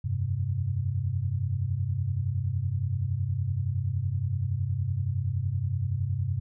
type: chord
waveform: sine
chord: F suspended second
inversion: none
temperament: equal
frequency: 87.31 / 98 / 130.81 Hz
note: F2 / G2 / C3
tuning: 0 / 0 / 0 cents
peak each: -34 / -28 / -30 dBFS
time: 0.04-6.4 s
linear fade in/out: 10 ms
effects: none